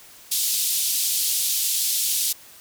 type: band-pass noise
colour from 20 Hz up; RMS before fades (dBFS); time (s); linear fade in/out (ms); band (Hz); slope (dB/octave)
white; -23; 0.31-2.33; 10; 3300 to 15000; 24
effects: white hiss -47 dBFS RMS until 2.6 s